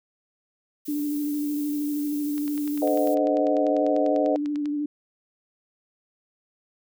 violet noise, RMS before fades -40 dBFS, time 0.85-3.15 s, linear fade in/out 10 ms
sine tone with vibrato, 293.7 Hz, D4, in tune, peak -24 dBFS, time 0.88-4.86 s, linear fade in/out 5 ms, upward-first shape sine, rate 13 Hz, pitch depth 25 cents each way
click train, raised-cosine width 0.2 ms, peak -25 dBFS, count 24, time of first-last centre 2.38-4.657 s, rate 10.1 Hz
sine chord, A diminished seventh, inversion none, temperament equal with one note detuned, 440 / 520.2 / 622.3 / 740 Hz, A4 / C5 / Eb5 / Gb5, 0 / -10 / 0 / 0 cents, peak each -29 / -25 / -24 / -29 dBFS, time 2.82-4.36 s, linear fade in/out 2 ms
effects none

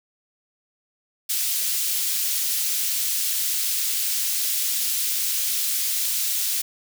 white high-pass noise, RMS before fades -24 dBFS, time 1.29-6.62 s, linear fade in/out 10 ms, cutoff 3200 Hz, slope 12 dB/octave, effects none

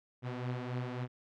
sawtooth beating tone pair, 123.47 / 127.07 Hz, B2 / B2, 0 / +50 cents, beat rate 3.6 Hz, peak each -33 / -37 dBFS, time 0.22-1.08 s, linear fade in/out 50 ms, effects low-pass 3000 Hz 12 dB/octave

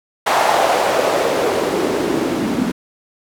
white noise with band-pass filter sweep, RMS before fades -17 dBFS, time 0.26-2.72 s, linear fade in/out 10 ms, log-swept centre 820 to 230 Hz, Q 2.5, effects none

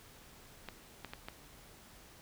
clicks, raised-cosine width 0.3 ms, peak -26 dBFS, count 4, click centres 0.687 / 1.047 / 1.135 / 1.285 s, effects pink hiss -57 dBFS RMS until 2.21 s

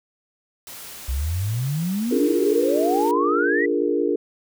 white noise, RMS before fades -38 dBFS, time 0.67-3.11 s, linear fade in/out 0 ms
sine exponential sweep, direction up, 61.3 to 2005 Hz, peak -21 dBFS, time 1.08-3.66 s, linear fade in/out 10 ms
sine chord, Bb dominant seventh, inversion first, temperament equal, 293.7 / 349.2 / 415.3 / 466.2 Hz, D4 / F4 / Ab4 / Bb4, 0 / 0 / 0 / 0 cents, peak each -24 dBFS, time 2.11-4.16 s, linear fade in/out 5 ms
effects none

